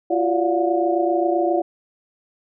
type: tone cluster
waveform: sine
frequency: 341.3 / 368.9 / 579 / 692 / 723 Hz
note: F4 / F#4 / D5 / F5 / F#5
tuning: -40 / -5 / -25 / -16 / -40 cents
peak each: -20 / -27 / -23 / -28 / -23 dBFS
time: 0.1-1.62 s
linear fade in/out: 10 ms
effects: none